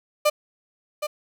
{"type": "tone with echo", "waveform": "35% pulse", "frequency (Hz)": 598, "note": "D5", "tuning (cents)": 31, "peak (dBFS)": -14, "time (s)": [0.25, 0.3], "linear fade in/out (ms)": 10, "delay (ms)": 770, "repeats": 1, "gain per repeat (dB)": -9, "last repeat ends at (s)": 1.07, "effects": []}